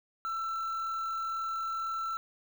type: tone with quantisation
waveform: triangle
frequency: 1337 Hz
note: E6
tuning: 24 cents sharp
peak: -30 dBFS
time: 0.25-2.17 s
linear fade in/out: 0 ms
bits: 8
effects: none